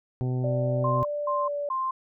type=harmonic tone; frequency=126.8 Hz; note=B2; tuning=46 cents sharp; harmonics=1 / 2 / 3 / 4 / 5 / 6 / 7; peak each=-25 / -34 / -36 / -44 / -47 / -45 / -53 dBFS; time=0.21-1.03 s; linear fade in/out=0 ms
type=tone with pitch glide; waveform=sine; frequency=587.3 to 578.2 Hz; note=D5 to D5; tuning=0 to -27 cents; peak=-27 dBFS; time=0.44-1.69 s; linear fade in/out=2 ms; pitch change=-27 cents; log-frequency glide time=1.23-1.55 s
type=tone bursts; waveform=sine; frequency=1049 Hz; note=C6; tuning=4 cents sharp; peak=-25 dBFS; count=3; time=0.84-1.91 s; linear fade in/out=5 ms; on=210 ms; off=220 ms
effects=none